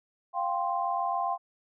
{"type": "chord", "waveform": "sine", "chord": "F suspended second", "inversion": "none", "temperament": "just", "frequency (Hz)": [698.5, 785.8, 1047.7], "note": ["F5", "G5", "C6"], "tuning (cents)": [0, 4, 2], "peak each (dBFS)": -31, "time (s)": [0.33, 1.38], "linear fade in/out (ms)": 50, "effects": []}